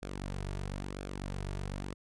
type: tone with flanger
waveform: sawtooth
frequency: 48 Hz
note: G1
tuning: 36 cents flat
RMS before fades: -39 dBFS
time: 0.02-1.94 s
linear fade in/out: 10 ms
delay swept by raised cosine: 1 to 3.9 ms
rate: 1 Hz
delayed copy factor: -0.6
effects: resampled to 24000 Hz